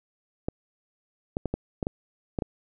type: clicks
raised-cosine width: 2 ms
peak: -14 dBFS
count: 8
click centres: 0.485 / 1.369 / 1.457 / 1.54 / 1.828 / 1.869 / 2.388 / 2.422 s
effects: none